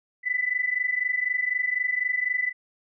sine tone pair together, 1983 / 2007 Hz, B6 / B6, +7 / +27 cents, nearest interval unison, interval 20 cents, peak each -26 dBFS, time 0.23-2.53 s, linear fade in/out 50 ms, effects none

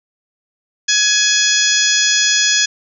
harmonic tone with a mistuned harmonic, 839 Hz, G#5, 17 cents sharp, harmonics 2 / 3 / 4 / 5 / 6 / 7 / 8, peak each -18 / -23 / -18 / -24 / -18 / -20 / -18 dBFS, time 0.88-2.66 s, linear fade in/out 10 ms, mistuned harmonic 5, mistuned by +19 cents, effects none

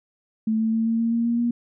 sine tone with pitch steps, 220 / 222.4 / 224.9 / 227.4 / 229.9 / 232.4 / 235 / 237.6 Hz, A3 / A3 / A3 / A#3 / A#3 / A#3 / A#3 / A#3, 0 / +19 / +38 / -43 / -24 / -5 / +14 / +33 cents, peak -19 dBFS, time 0.47-1.51 s, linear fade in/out 5 ms, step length 130 ms, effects none

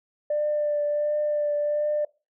sine tone with vibrato, 593 Hz, D5, 17 cents sharp, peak -21 dBFS, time 0.3-2.05 s, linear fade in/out 5 ms, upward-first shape triangle, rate 1.4 Hz, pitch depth 19 cents each way, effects noise-tail reverb RT60 0.3 s tail -22 dB re dry + tanh soft clip ceiling -17 dBFS

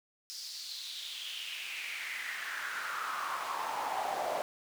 brown noise with high-pass filter sweep, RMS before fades -38 dBFS, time 0.3-4.42 s, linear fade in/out 0 ms, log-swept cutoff 5200 to 640 Hz, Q 4.5, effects none

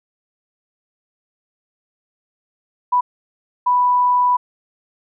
sine tone bursts at uneven times, 987.8 Hz, B5, in tune, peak -12 dBFS, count 2, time 2.92-3.01 / 3.66-4.37 s, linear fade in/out 10 ms, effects none

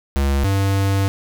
square tone pair in turn, 69.3 / 97.98 Hz, C#2 / G2, 0 / 0 cents, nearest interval tritone, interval 600 cents, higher second, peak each -16 dBFS, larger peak neither, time 0.16-0.44 / 0.44-1.08 s, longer second, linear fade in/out 0 ms, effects none

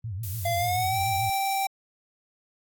sine tone with vibrato, 102.2 Hz, G#2, 27 cents flat, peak -30 dBFS, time 0.04-1.3 s, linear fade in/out 5 ms, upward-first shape triangle, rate 6.9 Hz, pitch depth 280 cents each way
violet noise, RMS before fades -36 dBFS, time 0.23-1.66 s, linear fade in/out 5 ms
square tone with pitch glide, 687 to 780.1 Hz, F5 to G5, -29 to -9 cents, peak -25 dBFS, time 0.45-1.67 s, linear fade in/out 5 ms, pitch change +220 cents, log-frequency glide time 0.55-0.99 s
effects AAC 64 kbps

